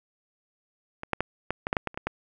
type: clicks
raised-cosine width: 0.5 ms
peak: -20 / -9 / -10 / -12 / -13 / -9 / -8 / -13 / -30 / -16 / -12 dBFS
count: 11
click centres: 1.034 / 1.133 / 1.206 / 1.506 / 1.669 / 1.729 / 1.768 / 1.873 / 1.944 / 1.975 / 2.07 s
effects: none